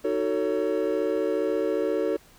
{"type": "chord", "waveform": "triangle", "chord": "D# half-diminished seventh", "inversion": "none", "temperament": "just", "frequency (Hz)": [311.1, 373.4, 448, 560], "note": ["D#4", "F#4", "A4", "C#5"], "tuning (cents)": [0, 16, 31, 18], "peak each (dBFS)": [-28, -27, -25, -27], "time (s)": [0.04, 2.17], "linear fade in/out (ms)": 10, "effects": ["pink hiss -55 dBFS RMS until 2.38 s"]}